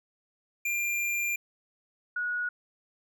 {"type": "tone pair in turn", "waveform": ["square", "sine"], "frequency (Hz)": [2389, 1457], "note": ["D7", "F#6"], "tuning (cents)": [29, -27], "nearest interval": "major sixth", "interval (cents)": 856, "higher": "first", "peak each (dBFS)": -28, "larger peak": "neither", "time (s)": [[0.65, 1.36], [2.16, 2.49]], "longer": "first", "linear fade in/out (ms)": 5, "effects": []}